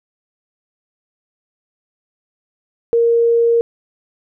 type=tone; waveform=sine; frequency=466.2 Hz; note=A#4; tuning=in tune; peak=-10 dBFS; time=2.93-3.61 s; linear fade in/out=0 ms; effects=none